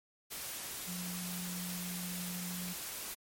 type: tone in noise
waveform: sine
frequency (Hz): 178.8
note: F3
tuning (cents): +41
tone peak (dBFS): -40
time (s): 0.87-2.74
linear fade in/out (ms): 20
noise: white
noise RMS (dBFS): -42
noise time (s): 0.3-3.15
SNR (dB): -1
effects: MP3 64 kbps